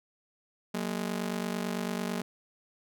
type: ring-modulated tone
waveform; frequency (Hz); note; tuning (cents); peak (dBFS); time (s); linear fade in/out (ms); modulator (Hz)
sawtooth; 207.7; G#3; 0; -24; 0.74-2.22; 5; 24.5
effects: none